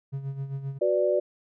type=tone with tremolo; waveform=triangle; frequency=137 Hz; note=C#3; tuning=20 cents flat; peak=-26 dBFS; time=0.12-0.79 s; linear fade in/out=20 ms; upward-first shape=sine; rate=7.6 Hz; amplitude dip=65%
type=chord; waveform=sine; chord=B minor; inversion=second; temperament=equal; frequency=370 / 493.9 / 587.3 Hz; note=F#4 / B4 / D5; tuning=0 / 0 / 0 cents; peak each=-26 / -28 / -23 dBFS; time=0.81-1.2 s; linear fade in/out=10 ms
effects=none